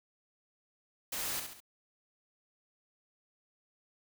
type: noise with echo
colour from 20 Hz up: white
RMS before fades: -37 dBFS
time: 1.12-1.4 s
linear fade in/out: 5 ms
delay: 68 ms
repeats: 3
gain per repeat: -6 dB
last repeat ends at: 1.604 s
effects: none